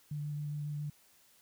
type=tone with vibrato; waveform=sine; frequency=147.7 Hz; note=D3; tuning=10 cents sharp; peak=-35 dBFS; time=0.11-0.9 s; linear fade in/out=5 ms; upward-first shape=square; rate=7.3 Hz; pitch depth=10 cents each way; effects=white hiss -65 dBFS RMS until 1.41 s